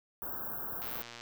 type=band-stop noise; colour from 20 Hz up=white; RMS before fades=-39 dBFS; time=0.22-1.02 s; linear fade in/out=0 ms; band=1600 to 13000 Hz; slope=96 dB/octave
type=click train; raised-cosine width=0.2 ms; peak=-28 dBFS; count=47; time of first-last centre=0.82-1.21 s; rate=118 Hz
effects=none